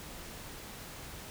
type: silence
effects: pink hiss -46 dBFS RMS until 1.3 s